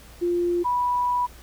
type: tone pair in turn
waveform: sine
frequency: 349.2 / 982 Hz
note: F4 / B5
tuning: 0 / -10 cents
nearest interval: octave + tritone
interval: 1790 cents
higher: second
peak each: -20 dBFS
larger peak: neither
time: 0.21-0.64 / 0.64-1.27 s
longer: second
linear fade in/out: 20 ms
effects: added 59 Hz sine -47 dBFS peak until 1.42 s + pink hiss -49 dBFS RMS until 1.42 s